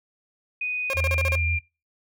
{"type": "tone with pitch glide", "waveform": "sine", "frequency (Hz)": [2489, 2390], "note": ["D#7", "D7"], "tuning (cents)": [0, 30], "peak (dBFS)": -25, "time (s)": [0.61, 1.59], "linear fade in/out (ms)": 5, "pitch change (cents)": -70, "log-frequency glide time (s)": [0.89, 1.02]}
{"type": "tone bursts", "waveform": "sawtooth", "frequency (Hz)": 540, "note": "C#5", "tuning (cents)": -45, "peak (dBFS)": -22, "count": 7, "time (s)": [0.9, 1.354], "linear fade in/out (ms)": 0, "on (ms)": 34, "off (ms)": 36}
{"type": "tone with vibrato", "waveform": "sine", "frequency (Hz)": 82.41, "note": "E2", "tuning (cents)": 0, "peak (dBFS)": -23, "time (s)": [0.94, 1.6], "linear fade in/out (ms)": 50, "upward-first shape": "sine", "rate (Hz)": 7.4, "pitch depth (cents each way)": 30}
{"effects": ["noise-tail reverb RT60 0.3 s tail -24 dB re dry"]}